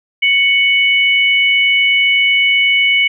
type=tone pair together; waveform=sine; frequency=2223 / 2967 Hz; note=C#7 / F#7; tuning=+4 / +4 cents; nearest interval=perfect fourth; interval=500 cents; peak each=-10 / -15 dBFS; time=0.22-3.08 s; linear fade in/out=10 ms; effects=none